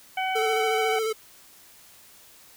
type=harmonic tone; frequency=754 Hz; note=F#5; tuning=32 cents sharp; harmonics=1 / 2 / 3 / 4; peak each=-26 / -35 / -31 / -36 dBFS; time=0.17-0.99 s; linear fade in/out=5 ms
type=tone with vibrato; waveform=square; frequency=440.6 Hz; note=A4; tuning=2 cents sharp; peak=-25 dBFS; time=0.35-1.13 s; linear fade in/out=10 ms; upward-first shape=square; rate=14 Hz; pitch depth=24 cents each way
effects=white hiss -52 dBFS RMS until 2.56 s

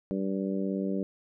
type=harmonic tone; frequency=97 Hz; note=G2; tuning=18 cents flat; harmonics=2 / 3 / 4 / 5 / 6; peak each=-30 / -34 / -36 / -38 / -40 dBFS; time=0.11-1.03 s; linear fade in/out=0 ms; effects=none

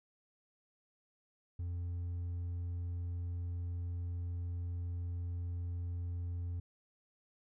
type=tone with hard clipping; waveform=sine; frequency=87.31 Hz; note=F2; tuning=in tune; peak=-37 dBFS; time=1.59-6.6 s; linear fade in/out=5 ms; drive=2 dB; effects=none

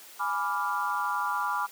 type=chord; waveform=sine; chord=G# diminished seventh; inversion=none; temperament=equal; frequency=830.6 / 987.8 / 1174.7 / 1396.9 Hz; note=G#5 / B5 / D6 / F6; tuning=0 / 0 / 0 / 0 cents; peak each=-34 / -31 / -31 / -33 dBFS; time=0.19-1.67 s; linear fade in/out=20 ms; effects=white hiss -49 dBFS RMS until 1.71 s + high-pass 300 Hz 12 dB/octave

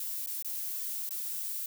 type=noise with dropouts; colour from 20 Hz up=violet; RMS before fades=-36 dBFS; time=0-1.66 s; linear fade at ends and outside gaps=2 ms; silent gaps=0.262-0.272 / 0.425-0.446 / 1.092-1.107 s; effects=none

